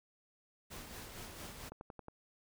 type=noise with tremolo; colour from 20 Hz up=pink; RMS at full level=-47 dBFS; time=0.7-1.7 s; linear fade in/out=20 ms; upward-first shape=sine; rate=4.4 Hz; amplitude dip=40%
type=click train; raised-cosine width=1 ms; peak=-33 dBFS; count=5; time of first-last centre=1.72-2.084 s; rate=11 Hz
effects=none